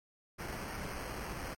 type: noise with sample-and-hold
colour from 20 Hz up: pink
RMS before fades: -41 dBFS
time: 0.38-1.55 s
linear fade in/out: 20 ms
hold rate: 3675 Hz
effects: MP3 64 kbps